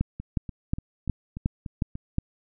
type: two click trains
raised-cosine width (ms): 5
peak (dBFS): -11 / -22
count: 7 / 7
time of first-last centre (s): 0.01-2.184 / 0.2-1.954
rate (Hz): 2.76 / 3.42
effects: none